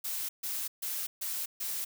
blue noise bursts, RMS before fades -35 dBFS, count 5, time 0.04-1.85 s, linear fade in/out 10 ms, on 250 ms, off 140 ms, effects none

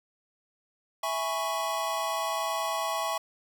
square chord, C# minor seventh, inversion first, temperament equal, 659.3 / 830.6 / 987.8 / 1108.7 Hz, E5 / G#5 / B5 / C#6, 0 / 0 / 0 / 0 cents, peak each -34 / -35 / -38 / -33 dBFS, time 1.03-3.18 s, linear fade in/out 5 ms, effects none

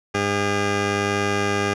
10% pulse tone pair together, 101.2 / 404.8 Hz, G#2 / G#4, -44 / -44 cents, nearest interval 2 octaves, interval 2400 cents, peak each -15 dBFS, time 0.14-1.74 s, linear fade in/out 10 ms, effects low-pass 6000 Hz 12 dB/octave

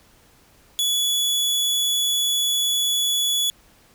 sawtooth tone, 3409 Hz, G#7, 45 cents sharp, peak -16 dBFS, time 0.79-3.5 s, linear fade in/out 0 ms, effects pink hiss -55 dBFS RMS until 3.94 s

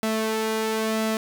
sawtooth tone with flanger, 220 Hz, A3, in tune, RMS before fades -25 dBFS, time 0.03-1.17 s, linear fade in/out 0 ms, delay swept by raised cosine 1.5 to 2.48 ms, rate 0.99 Hz, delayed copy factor +0.55, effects none

